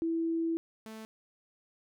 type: tone pair in turn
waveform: sine / sawtooth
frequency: 329.6 / 220 Hz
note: E4 / A3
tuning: 0 / 0 cents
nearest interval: perfect fifth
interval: 700 cents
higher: first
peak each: -28 / -39 dBFS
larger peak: first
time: 0.02-0.57 / 0.86-1.05 s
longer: first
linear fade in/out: 0 ms
effects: none